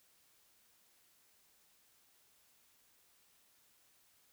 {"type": "silence", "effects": ["white hiss -70 dBFS RMS until 4.32 s"]}